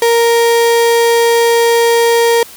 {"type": "tone", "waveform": "35% pulse", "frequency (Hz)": 466.2, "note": "A#4", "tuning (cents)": 0, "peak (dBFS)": -6, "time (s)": [0.02, 2.43], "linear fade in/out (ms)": 2, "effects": ["white hiss -35 dBFS RMS until 2.56 s"]}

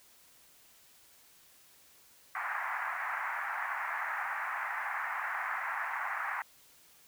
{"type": "band-pass noise", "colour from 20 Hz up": "white", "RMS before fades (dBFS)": -36, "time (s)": [2.35, 6.42], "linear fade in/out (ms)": 2, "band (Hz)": [760, 2000], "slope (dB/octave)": 48, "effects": ["white hiss -61 dBFS RMS until 7.07 s"]}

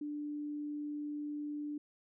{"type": "tone", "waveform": "sine", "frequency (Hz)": 295.2, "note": "D4", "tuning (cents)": 9, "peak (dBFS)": -37, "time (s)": [0.01, 1.78], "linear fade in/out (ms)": 5, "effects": []}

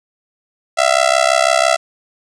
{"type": "tone with amplitude modulation", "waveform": "sawtooth", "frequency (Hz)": 668, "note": "E5", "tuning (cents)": 23, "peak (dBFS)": -3, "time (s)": [0.77, 1.77], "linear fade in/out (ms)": 20, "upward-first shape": "sine", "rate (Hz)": 66, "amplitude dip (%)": 100, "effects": ["resampled to 22050 Hz", "7-bit"]}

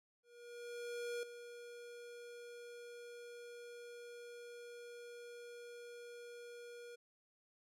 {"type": "tone with ADSR envelope", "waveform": "square", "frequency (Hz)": 477.8, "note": "A#4", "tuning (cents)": 43, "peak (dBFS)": -40, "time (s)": [0.23, 6.96], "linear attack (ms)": 1000, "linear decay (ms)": 3, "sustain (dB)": -11, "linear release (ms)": 13, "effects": ["low-pass 11000 Hz 12 dB/octave"]}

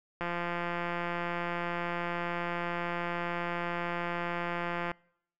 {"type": "click train", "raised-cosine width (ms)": 0.5, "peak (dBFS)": -19, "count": 815, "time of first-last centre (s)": [0.21, 4.915], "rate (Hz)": 173, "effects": ["noise-tail reverb RT60 0.7 s tail -26 dB re dry"]}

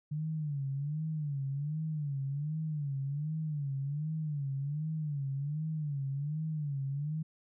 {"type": "tone with vibrato", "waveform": "sine", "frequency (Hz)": 146.83, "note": "D3", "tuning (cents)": 0, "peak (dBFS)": -32, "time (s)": [0.11, 7.23], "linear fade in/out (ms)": 10, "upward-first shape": "sine", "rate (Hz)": 1.3, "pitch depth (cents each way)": 130, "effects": []}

